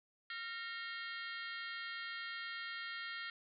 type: harmonic tone with a mistuned harmonic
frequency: 461.4 Hz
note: A#4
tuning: 18 cents flat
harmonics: 3 / 4 / 5 / 6 / 7 / 8 / 9 / 10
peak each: -47 / -46 / -51 / -55 / -51 / -58 / -53 / -59 dBFS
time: 0.3-3.3 s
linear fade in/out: 2 ms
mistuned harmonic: 5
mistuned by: -100 cents
effects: none